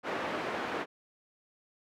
pink band-pass noise, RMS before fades -35 dBFS, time 0.03-0.86 s, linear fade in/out 50 ms, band 320 to 1900 Hz, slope 12 dB/octave, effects none

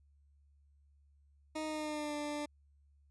20% pulse tone with pitch glide, 311.1 to 295.3 Hz, D#4 to D4, 0 to +10 cents, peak -32 dBFS, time 1.55-2.46 s, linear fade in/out 10 ms, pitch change -90 cents, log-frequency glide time 1.65-2.15 s, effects added 71 Hz sine -64 dBFS peak until 3.1 s + resampled to 24000 Hz

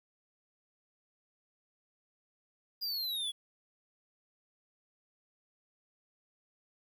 square exponential sweep, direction down, 4900 to 3335 Hz, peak -34 dBFS, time 2.81-3.32 s, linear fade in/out 20 ms, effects 11-bit

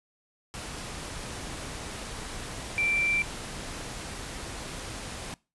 sine tone in noise, 2349 Hz, D7, in tune, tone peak -24 dBFS, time 2.78-3.22 s, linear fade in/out 0 ms, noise pink, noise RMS -38 dBFS, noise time 0.54-5.34 s, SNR +11 dB, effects noise-tail reverb RT60 0.3 s tail -23 dB re dry + resampled to 24000 Hz

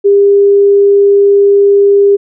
sine tone, 401.5 Hz, G4, 41 cents sharp, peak -3 dBFS, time 0.04-2.17 s, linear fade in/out 20 ms, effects none

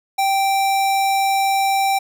square tone, 782 Hz, G5, 4 cents flat, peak -16 dBFS, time 0.18-1.99 s, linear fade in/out 10 ms, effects none

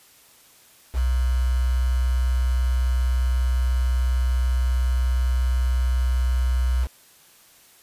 sine tone with quantisation, 62.7 Hz, B1, 27 cents sharp, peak -18 dBFS, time 0.93-6.88 s, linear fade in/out 50 ms, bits 6, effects white hiss -53 dBFS RMS until 7.82 s + resampled to 32000 Hz

